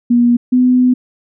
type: tone pair in turn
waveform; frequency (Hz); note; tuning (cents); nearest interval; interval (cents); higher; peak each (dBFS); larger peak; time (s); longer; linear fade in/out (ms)
sine; 240 / 251.2; B3 / B3; -49 / +30; minor second; 79; second; -7; neither; 0.1-0.37 / 0.52-0.94; second; 10
effects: none